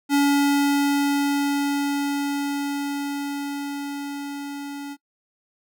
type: tone with level ramp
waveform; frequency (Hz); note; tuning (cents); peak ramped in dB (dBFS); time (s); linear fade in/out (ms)
square; 283.7; C#4; +40; -16 to -32; 0.09-4.97; 50
effects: noise-tail reverb RT60 0.1 s tail -23 dB re dry